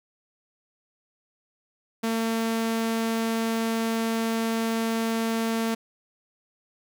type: tone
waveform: sawtooth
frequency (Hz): 226.3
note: A3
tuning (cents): +49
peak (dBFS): -20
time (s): 2.03-5.75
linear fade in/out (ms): 10
effects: none